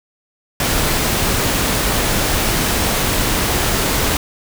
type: noise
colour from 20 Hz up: pink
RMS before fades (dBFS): -17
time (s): 0.6-4.17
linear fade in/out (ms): 2
effects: none